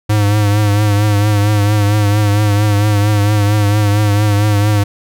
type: tone with vibrato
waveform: square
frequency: 103.83 Hz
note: G#2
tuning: in tune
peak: -10 dBFS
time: 0.09-4.84 s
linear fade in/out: 10 ms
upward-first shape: triangle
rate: 4.4 Hz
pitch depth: 54 cents each way
effects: none